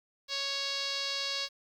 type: tone with low-pass filter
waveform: 5% pulse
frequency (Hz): 554.4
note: C#5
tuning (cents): 0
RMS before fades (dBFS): -34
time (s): 0.28-1.49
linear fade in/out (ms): 50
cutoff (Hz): 4600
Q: 3.2
effects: 10-bit